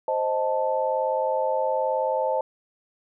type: chord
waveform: sine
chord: A diminished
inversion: first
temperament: equal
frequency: 523.3 / 622.3 / 880 Hz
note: C5 / Eb5 / A5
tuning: 0 / 0 / 0 cents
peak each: -25 / -27 / -26 dBFS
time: 0.08-2.41 s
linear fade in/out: 2 ms
effects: none